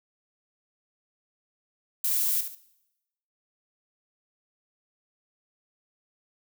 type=noise with echo; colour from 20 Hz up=violet; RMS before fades=-26 dBFS; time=2.04-2.41 s; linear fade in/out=5 ms; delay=71 ms; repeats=2; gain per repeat=-9 dB; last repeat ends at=2.552 s; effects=noise-tail reverb RT60 0.9 s tail -20 dB re dry